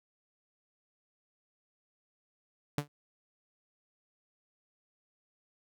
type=tone with exponential decay; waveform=sawtooth; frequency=145.7 Hz; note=D3; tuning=13 cents flat; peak=-22 dBFS; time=2.78-2.88 s; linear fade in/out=2 ms; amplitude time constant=20 ms; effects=none